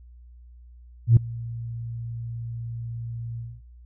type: tone with ADSR envelope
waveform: sine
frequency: 116.54 Hz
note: A#2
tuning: in tune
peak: -7 dBFS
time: 1.07-3.62 s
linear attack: 97 ms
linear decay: 4 ms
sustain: -23 dB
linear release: 240 ms
effects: tanh soft clip ceiling -6 dBFS + added 60 Hz sine -45 dBFS peak until 3.85 s